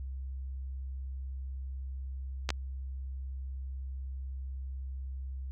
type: clicks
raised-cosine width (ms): 0.2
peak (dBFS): -13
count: 2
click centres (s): 2.491 / 2.504
effects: added 66 Hz sine -36 dBFS peak until 5.51 s